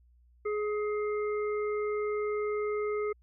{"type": "harmonic tone", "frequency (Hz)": 420, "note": "G#4", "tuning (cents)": 19, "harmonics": [1, 3, 5], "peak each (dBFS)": [-29, -39, -43], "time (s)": [0.45, 3.13], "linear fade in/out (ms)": 10, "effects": ["added 60 Hz sine -59 dBFS peak until 3.22 s"]}